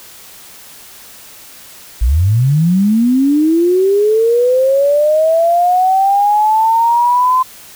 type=linear sweep; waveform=sine; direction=up; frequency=51.3 to 1032 Hz; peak=-8 dBFS; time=2.01-7.43 s; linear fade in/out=10 ms; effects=white hiss -37 dBFS RMS until 7.75 s